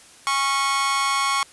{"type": "tone with amplitude modulation", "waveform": "sawtooth", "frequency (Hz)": 1100, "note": "C#6", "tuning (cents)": -14, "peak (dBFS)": -12, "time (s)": [0.27, 1.43], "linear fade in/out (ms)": 0, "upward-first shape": "sine", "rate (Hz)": 281, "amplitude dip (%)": 80, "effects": ["white hiss -48 dBFS RMS until 1.52 s", "resampled to 24000 Hz"]}